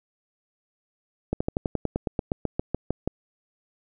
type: slowing click train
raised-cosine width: 2 ms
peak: -11 dBFS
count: 16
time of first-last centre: 1.33-3.076 s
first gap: 75 ms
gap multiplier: 1.06
effects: none